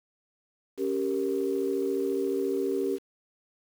sine chord, G diminished, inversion second, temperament equal, 277.2 / 392 / 466.2 Hz, Db4 / G4 / Bb4, 0 / 0 / 0 cents, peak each -31 / -27 / -32 dBFS, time 0.77-2.99 s, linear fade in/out 50 ms, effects tanh soft clip ceiling -16 dBFS + 8-bit

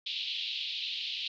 white band-pass noise, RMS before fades -36 dBFS, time 0.06-1.28 s, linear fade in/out 5 ms, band 2700 to 4100 Hz, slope 48 dB/octave, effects none

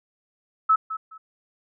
sine tone with echo, 1300 Hz, E6, 24 cents flat, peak -14 dBFS, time 0.69-0.76 s, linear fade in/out 10 ms, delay 210 ms, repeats 2, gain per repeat -13 dB, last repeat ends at 1.18 s, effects none

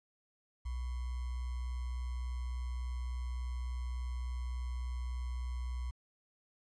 sine tone with sample-and-hold, 61.74 Hz, B1, in tune, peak -35 dBFS, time 0.65-5.91 s, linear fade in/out 10 ms, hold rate 1050 Hz, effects resampled to 22050 Hz

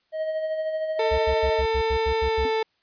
triangle tone with tremolo, 630 Hz, D#5, 21 cents sharp, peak -21 dBFS, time 0.12-1.63 s, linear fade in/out 50 ms, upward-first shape sine, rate 13 Hz, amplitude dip 40%
30% pulse tone with pitch glide, 446.8 to 442.4 Hz, A4 to A4, +27 to +9 cents, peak -19 dBFS, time 0.99-2.63 s, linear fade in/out 5 ms, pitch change -18 cents, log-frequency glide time 2.2-2.5 s
triangle tone bursts, 66.8 Hz, C2, 36 cents sharp, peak -23 dBFS, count 9, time 1.11-2.449 s, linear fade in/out 10 ms, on 75 ms, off 83 ms
triangle tone with exponential decay, 261.6 Hz, C4, in tune, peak -24 dBFS, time 2.45-2.53 s, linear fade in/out 1 ms, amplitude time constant 17 ms
effects white hiss -69 dBFS RMS until 2.82 s + resampled to 11025 Hz

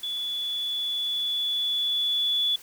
sine tone with level ramp, 3435 Hz, A7, 42 cents flat, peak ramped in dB -28 to -21 dBFS, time 0.03-2.56 s, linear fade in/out 5 ms, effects white hiss -48 dBFS RMS until 2.62 s

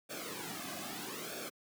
pink noise with flanger, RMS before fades -42 dBFS, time 0.09-1.5 s, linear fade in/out 20 ms, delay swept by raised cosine 1 to 2.2 ms, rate 0.78 Hz, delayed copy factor -0.8, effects high-pass 200 Hz 12 dB/octave

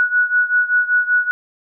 sine beating tone pair, 1467 / 1472.2 Hz, F#6 / F#6, -15 / -9 cents, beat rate 5.2 Hz, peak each -15 / -18 dBFS, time 0-1.31 s, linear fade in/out 0 ms, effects none

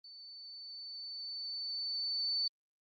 sine tone with level ramp, 4512 Hz, C#8, 30 cents sharp, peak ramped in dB -50 to -30 dBFS, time 0.04-2.48 s, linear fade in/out 5 ms, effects Opus 24 kbps

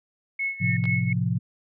sine tone with tremolo, 2191 Hz, C#7, 21 cents flat, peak -23 dBFS, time 0.39-1.13 s, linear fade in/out 5 ms, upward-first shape sine, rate 4.2 Hz, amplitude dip 80%
sine tone with exponential growth, 1826 Hz, A#6, 36 cents flat, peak -29 dBFS, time 0.52-0.77 s, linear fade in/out 5 ms, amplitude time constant 54 ms
sine chord, F major, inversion first, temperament equal, 110 / 130.81 / 174.61 Hz, A2 / C3 / F3, 0 / 0 / 0 cents, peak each -26 dBFS, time 0.6-1.39 s, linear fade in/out 20 ms
clicks, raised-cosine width 0.3 ms, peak -23 dBFS, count 2, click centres 0.84 / 0.855 s
effects none

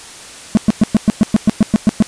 triangle tone bursts, 214.7 Hz, A3, 42 cents flat, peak -3 dBFS, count 12, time 0.55-2.024 s, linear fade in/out 0 ms, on 22 ms, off 110 ms, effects white hiss -34 dBFS RMS until 2.07 s + resampled to 22050 Hz

